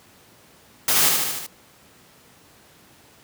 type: noise with echo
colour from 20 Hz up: white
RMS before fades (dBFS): -19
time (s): 0.88-1.09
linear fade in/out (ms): 2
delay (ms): 75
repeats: 5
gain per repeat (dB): -3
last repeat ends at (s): 1.465
effects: pink hiss -52 dBFS RMS until 3.23 s + high-pass 100 Hz 12 dB/octave